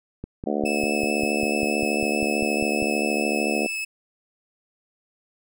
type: click train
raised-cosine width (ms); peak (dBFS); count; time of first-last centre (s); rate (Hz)
3; -19; 14; 0.24-2.824; 5.03
type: harmonic tone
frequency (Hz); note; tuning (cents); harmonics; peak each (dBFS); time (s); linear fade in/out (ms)
73.42; D2; 0; 3 / 4 / 5 / 6 / 7 / 8 / 9 / 10; -28 / -29 / -30 / -31 / -31 / -32 / -33 / -33; 0.46-3.67; 10
type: tone with vibrato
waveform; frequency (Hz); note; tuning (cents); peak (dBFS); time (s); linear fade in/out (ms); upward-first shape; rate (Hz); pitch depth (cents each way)
40% pulse; 2607; E7; -20; -26; 0.65-3.85; 10; sine; 4.7; 11
effects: none